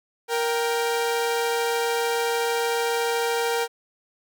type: tone pair together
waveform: sawtooth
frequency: 467.7 / 784 Hz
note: A#4 / G5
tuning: +6 / 0 cents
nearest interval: major sixth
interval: 894 cents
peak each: -19 / -25 dBFS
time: 0.28-3.68 s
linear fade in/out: 50 ms
effects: none